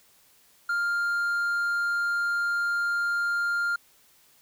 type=tone; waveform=triangle; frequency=1400 Hz; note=F6; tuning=4 cents sharp; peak=-22 dBFS; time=0.69-3.76 s; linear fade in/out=5 ms; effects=white hiss -60 dBFS RMS until 4.41 s